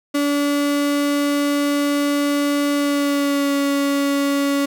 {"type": "tone with pitch glide", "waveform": "35% pulse", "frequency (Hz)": [287.3, 281.1], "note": ["D4", "C#4"], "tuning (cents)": [-38, 24], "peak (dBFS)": -15, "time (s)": [0.14, 4.66], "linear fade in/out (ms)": 10, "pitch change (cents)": -38, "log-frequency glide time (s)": [2.75, 3.54], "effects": []}